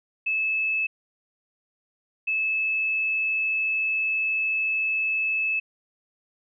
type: tone pair in turn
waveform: sine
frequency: 2607 / 2607 Hz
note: E7 / E7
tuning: -20 / -20 cents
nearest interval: unison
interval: 0 cents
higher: neither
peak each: -22 / -22 dBFS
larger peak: neither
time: 0.26-0.87 / 2.27-5.6 s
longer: second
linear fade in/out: 10 ms
effects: none

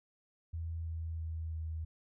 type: tone with pitch steps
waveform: sine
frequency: 82.41 / 81.6 / 80.81 / 80.02 Hz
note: E2 / E2 / E2 / D#2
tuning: 0 / -17 / -34 / +49 cents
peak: -36 dBFS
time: 0.53-1.85 s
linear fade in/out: 10 ms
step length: 330 ms
effects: none

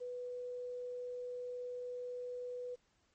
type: tone with quantisation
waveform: sine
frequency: 493.9 Hz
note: B4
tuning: in tune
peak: -40 dBFS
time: 0-2.76 s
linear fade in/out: 20 ms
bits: 11
effects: pink hiss -75 dBFS RMS until 3.14 s + MP3 32 kbps

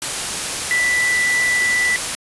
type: tone in noise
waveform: sine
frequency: 1975 Hz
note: B6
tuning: in tune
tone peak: -15 dBFS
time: 0.71-1.96 s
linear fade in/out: 0 ms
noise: white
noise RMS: -23 dBFS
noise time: 0.02-2.15 s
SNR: +5 dB
effects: resampled to 24000 Hz

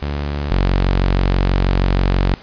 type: tone pair in turn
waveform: sawtooth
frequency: 72.1 / 46.22 Hz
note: D2 / F#1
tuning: -31 / -1 cents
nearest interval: minor sixth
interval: 770 cents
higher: first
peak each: -16 / -9 dBFS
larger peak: second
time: 0.02-0.51 / 0.51-2.34 s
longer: second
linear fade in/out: 0 ms
effects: pink hiss -40 dBFS RMS until 2.42 s + resampled to 11025 Hz

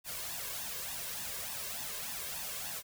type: noise with flanger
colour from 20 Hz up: white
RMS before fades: -40 dBFS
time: 0.04-2.83 s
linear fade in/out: 50 ms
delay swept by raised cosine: 1.1 to 1.9 ms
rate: 3.4 Hz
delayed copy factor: +0.65
effects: none

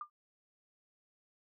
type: tone with exponential decay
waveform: sine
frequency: 1200 Hz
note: D6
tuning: 37 cents sharp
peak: -35 dBFS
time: 0.01-0.1 s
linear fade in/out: 2 ms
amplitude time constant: 18 ms
effects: none

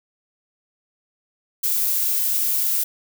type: noise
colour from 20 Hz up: violet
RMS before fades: -21 dBFS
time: 1.63-2.84 s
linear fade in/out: 10 ms
effects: none

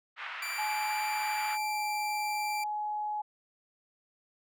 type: band-pass noise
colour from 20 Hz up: white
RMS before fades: -40 dBFS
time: 0.16-1.58 s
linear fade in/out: 50 ms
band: 920 to 2400 Hz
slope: 24 dB/octave
type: tone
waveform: sawtooth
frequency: 2349 Hz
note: D7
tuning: in tune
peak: -32 dBFS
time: 0.42-2.64 s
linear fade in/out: 5 ms
type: tone with pitch glide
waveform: sine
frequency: 850 to 842.7 Hz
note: G#5 to G#5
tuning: +40 to +25 cents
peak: -31 dBFS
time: 0.58-3.22 s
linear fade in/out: 10 ms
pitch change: -15 cents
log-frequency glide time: 1.66-1.84 s
effects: none

